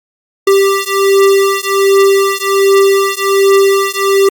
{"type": "beating tone pair", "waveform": "square", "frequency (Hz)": [392.2, 393.5], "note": ["G4", "G4"], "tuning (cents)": [1, 7], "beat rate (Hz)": 1.3, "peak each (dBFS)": -11, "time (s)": [0.47, 4.29], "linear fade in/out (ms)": 5, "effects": ["Opus 48 kbps"]}